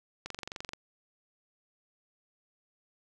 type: click train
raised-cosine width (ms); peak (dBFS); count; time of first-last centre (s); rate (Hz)
0.2; -21; 12; 0.26-0.734; 23.2
effects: none